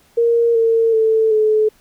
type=tone with pitch steps; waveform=sine; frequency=466.9 / 454.7 / 442.7 / 431.1 Hz; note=A#4 / A#4 / A4 / A4; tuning=+3 / -43 / +11 / -35 cents; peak=-11 dBFS; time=0.17-1.69 s; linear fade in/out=10 ms; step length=380 ms; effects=pink hiss -54 dBFS RMS until 1.8 s